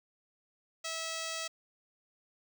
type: tone with notch filter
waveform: 5% pulse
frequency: 650 Hz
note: E5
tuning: 24 cents flat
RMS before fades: -38 dBFS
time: 0.84-1.48 s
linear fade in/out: 10 ms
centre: 11000 Hz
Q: 1.7
effects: none